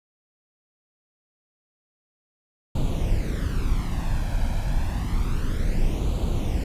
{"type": "noise with flanger", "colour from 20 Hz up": "brown", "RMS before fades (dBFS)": -23, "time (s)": [2.75, 6.64], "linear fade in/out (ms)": 5, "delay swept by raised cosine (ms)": [0.27, 1.27], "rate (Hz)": 0.29, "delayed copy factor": 0.65, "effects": ["resampled to 32000 Hz"]}